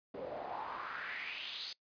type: noise with band-pass filter sweep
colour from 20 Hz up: pink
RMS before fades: -43 dBFS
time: 0.14-1.73 s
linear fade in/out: 5 ms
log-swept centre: 450 to 4600 Hz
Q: 4.1
effects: noise-tail reverb RT60 0.1 s tail -21 dB re dry + resampled to 11025 Hz

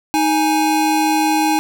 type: tone pair together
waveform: square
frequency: 312 / 830.6 Hz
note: D#4 / G#5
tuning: +5 / 0 cents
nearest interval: octave + perfect fourth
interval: 1695 cents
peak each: -17 dBFS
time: 0.14-1.59 s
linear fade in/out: 0 ms
effects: none

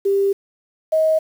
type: tone pair in turn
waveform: sine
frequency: 395.5 / 632.9 Hz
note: G4 / D#5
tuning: +15 / +29 cents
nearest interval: minor sixth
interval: 814 cents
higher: second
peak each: -14 / -13 dBFS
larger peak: second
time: 0.05-0.33 / 0.92-1.19 s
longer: first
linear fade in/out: 10 ms
effects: 7-bit

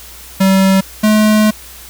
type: tone pair in turn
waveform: square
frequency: 191.9 / 214.1 Hz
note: G3 / A3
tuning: -37 / -47 cents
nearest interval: major second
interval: 190 cents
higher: second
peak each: -8 dBFS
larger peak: neither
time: 0.4-0.81 / 1.03-1.51 s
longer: second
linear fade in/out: 10 ms
effects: added 60 Hz sine -39 dBFS peak until 1.89 s + white hiss -35 dBFS RMS until 1.89 s

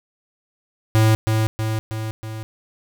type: tone with echo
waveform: square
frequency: 110 Hz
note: A2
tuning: in tune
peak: -13 dBFS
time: 0.95-1.15 s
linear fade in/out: 0 ms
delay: 320 ms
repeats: 4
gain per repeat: -4 dB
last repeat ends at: 2.43 s
effects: none

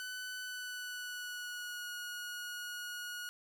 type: tone with pitch glide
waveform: sawtooth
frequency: 1500 to 1448.9 Hz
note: F#6 to F#6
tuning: +23 to -37 cents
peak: -37 dBFS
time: 0-3.29 s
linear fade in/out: 0 ms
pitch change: -60 cents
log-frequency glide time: 0.42-1.89 s
effects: none

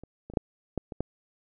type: clicks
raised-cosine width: 2 ms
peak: -30 / -28 / -28 / -10 / -15 / -24 / -15 dBFS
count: 7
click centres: 0.036 / 0.3 / 0.337 / 0.372 / 0.777 / 0.922 / 1.006 s
effects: none

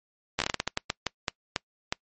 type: slowing click train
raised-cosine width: 0.2 ms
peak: -8 dBFS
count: 15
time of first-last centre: 0.39-1.925 s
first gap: 12 ms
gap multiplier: 1.3
effects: noise-tail reverb RT60 0.1 s tail -25 dB re dry + MP3 32 kbps

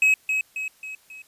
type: tone with echo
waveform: triangle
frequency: 2556 Hz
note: D#7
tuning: 46 cents sharp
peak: -13 dBFS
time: 0.02-0.14 s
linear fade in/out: 2 ms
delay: 270 ms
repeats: 4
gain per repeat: -6 dB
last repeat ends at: 1.22 s
effects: white hiss -58 dBFS RMS until 1.27 s + resampled to 32000 Hz

